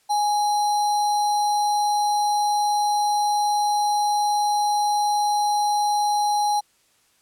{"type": "tone with sample-and-hold", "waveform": "sine", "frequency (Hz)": 830.6, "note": "G#5", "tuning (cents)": 0, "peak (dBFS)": -18, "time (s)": [0.09, 6.61], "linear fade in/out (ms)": 20, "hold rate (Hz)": 4900, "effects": ["white hiss -62 dBFS RMS until 7.21 s", "low-pass 11000 Hz 12 dB/octave"]}